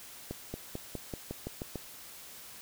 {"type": "accelerating click train", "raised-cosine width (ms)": 2, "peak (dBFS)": -23, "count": 9, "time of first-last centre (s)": [0.31, 1.757], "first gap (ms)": 230, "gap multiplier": 0.93, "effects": ["white hiss -49 dBFS RMS until 2.61 s"]}